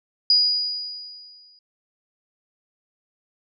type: tone with exponential decay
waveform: sine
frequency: 4905 Hz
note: D#8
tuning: 26 cents flat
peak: -12 dBFS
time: 0.3-1.59 s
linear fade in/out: 2 ms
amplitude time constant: 280 ms
effects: none